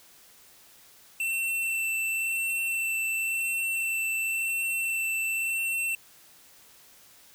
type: tone with vibrato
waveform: square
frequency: 2686 Hz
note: E7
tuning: 32 cents sharp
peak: -27 dBFS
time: 1.2-5.95 s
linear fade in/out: 2 ms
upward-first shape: sine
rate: 0.94 Hz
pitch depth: 11 cents each way
effects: white hiss -55 dBFS RMS until 7.34 s